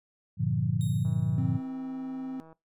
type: chord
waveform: sine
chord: G minor seventh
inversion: none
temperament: equal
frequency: 98 / 116.54 / 146.83 / 174.61 Hz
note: G2 / Bb2 / D3 / F3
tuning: 0 / 0 / 0 / 0 cents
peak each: -33 / -29 / -29 / -31 dBFS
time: 0.37-1.6 s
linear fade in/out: 50 ms
type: tone with exponential decay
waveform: 10% pulse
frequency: 3729 Hz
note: A#7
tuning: in tune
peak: -34 dBFS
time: 0.81-1.69 s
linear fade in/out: 0 ms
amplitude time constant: 190 ms
type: click train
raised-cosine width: 1 ms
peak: -39 dBFS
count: 239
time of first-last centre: 1.05-2.528 s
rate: 161 Hz
type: tone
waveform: triangle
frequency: 261.6 Hz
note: C4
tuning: in tune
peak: -31 dBFS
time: 1.38-2.4 s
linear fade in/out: 0 ms
effects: noise-tail reverb RT60 0.2 s tail -21 dB re dry + resampled to 32000 Hz